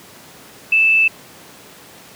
sine tone with frequency modulation, 2637 Hz, E7, in tune, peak -10 dBFS, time 0.72-1.08 s, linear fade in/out 5 ms, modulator 119 Hz, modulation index 0.2, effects pink hiss -41 dBFS RMS until 2.15 s + high-pass 150 Hz 12 dB/octave

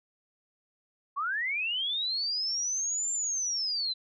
sine linear two-way sweep, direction up then down, 1069 to 7340 to 3962 Hz, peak -28 dBFS, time 1.16-3.94 s, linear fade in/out 20 ms, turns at 3.11 s, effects none

